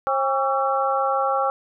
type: harmonic tone with a mistuned harmonic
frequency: 268.7 Hz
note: C4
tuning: 46 cents sharp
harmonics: 2 / 3 / 4 / 5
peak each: -24 / -23 / -26 / -25 dBFS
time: 0.07-1.5 s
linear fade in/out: 0 ms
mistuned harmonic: 4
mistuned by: +89 cents
effects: none